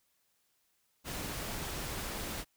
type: noise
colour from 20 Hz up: pink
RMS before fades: -39 dBFS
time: 1.04-2.45 s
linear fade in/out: 50 ms
effects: white hiss -75 dBFS RMS until 2.56 s